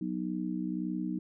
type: chord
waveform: sine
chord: B major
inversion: second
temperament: just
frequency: 185.21 / 246.9 / 308.7 Hz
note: F#3 / B3 / D#4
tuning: +2 / 0 / -14 cents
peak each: -35 / -37 / -35 dBFS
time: 0.01-1.19 s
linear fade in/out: 5 ms
effects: none